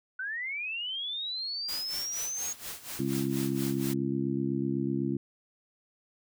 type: linear sweep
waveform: sine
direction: up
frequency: 1480 to 6645 Hz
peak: -32 dBFS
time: 0.19-2.53 s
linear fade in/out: 5 ms
type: noise with tremolo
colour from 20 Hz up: white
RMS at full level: -38 dBFS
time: 1.68-3.94 s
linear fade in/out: 10 ms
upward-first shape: sine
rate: 4.2 Hz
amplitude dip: 80%
type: harmonic tone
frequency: 68 Hz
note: C#2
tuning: 33 cents flat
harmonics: 2 / 3 / 4 / 5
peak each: -34 / -33 / -32 / -33 dBFS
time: 2.99-5.17 s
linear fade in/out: 5 ms
effects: none

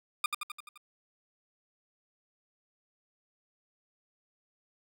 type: tone with echo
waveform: 20% pulse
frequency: 1211 Hz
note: D#6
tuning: 47 cents flat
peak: -21 dBFS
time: 0.24-0.26 s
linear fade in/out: 2 ms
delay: 86 ms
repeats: 6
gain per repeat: -4 dB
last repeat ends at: 0.776 s
effects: none

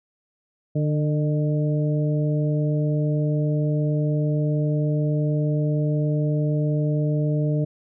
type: harmonic tone with a mistuned harmonic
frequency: 149.3 Hz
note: D3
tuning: 29 cents sharp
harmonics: 1 / 2 / 3 / 4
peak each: -20 / -28 / -31 / -31 dBFS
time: 0.75-7.65 s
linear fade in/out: 10 ms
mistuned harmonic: 4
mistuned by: +31 cents
effects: none

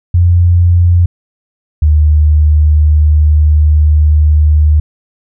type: tone pair in turn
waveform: sine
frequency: 87.3 / 75.92 Hz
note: F2 / D#2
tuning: 0 / -42 cents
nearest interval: major second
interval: 242 cents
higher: first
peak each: -4 dBFS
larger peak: neither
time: 0.14-1.06 / 1.82-4.8 s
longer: second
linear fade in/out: 5 ms
effects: none

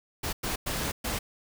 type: noise bursts at uneven times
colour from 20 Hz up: pink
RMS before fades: -31 dBFS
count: 4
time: 0.23-0.33 / 0.43-0.56 / 0.66-0.92 / 1.04-1.19 s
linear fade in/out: 10 ms
effects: none

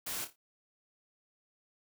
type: noise with echo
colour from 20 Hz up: white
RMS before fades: -38 dBFS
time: 0.06-0.25 s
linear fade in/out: 10 ms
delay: 28 ms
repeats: 4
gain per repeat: -9 dB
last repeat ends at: 0.362 s
effects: none

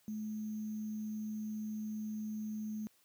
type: tone with sample-and-hold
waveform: sine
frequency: 214.4 Hz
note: A3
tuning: 45 cents flat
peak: -37 dBFS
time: 0.08-2.87 s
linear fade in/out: 0 ms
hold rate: 6300 Hz
effects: white hiss -70 dBFS RMS until 3.04 s + high-pass 80 Hz 12 dB/octave

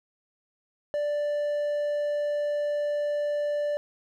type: tone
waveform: triangle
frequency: 587.3 Hz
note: D5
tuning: in tune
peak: -23 dBFS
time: 0.94-3.77 s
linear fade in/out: 0 ms
effects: none

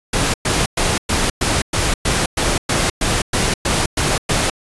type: noise bursts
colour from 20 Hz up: pink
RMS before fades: -17 dBFS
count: 14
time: 0.13-4.5 s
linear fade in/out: 5 ms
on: 210 ms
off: 110 ms
effects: resampled to 24000 Hz

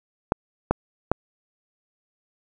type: clicks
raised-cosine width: 1 ms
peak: -4 dBFS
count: 3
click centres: 0.321 / 0.71 / 1.116 s
effects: none

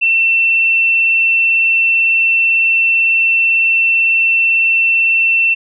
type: tone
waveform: sine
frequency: 2691 Hz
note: E7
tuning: 35 cents sharp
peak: -9 dBFS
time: 0.01-5.55 s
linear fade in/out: 20 ms
effects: none

